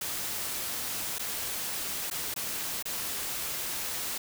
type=noise with dropouts; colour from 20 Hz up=white; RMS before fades=-34 dBFS; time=0.01-4.18 s; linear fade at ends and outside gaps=5 ms; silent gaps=1.185-1.193 / 2.101-2.111 / 2.341-2.361 / 2.826-2.854 s; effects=none